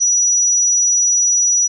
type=tone; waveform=sine; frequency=5860 Hz; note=F#8; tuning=18 cents flat; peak=-11 dBFS; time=0-1.68 s; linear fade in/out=20 ms; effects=none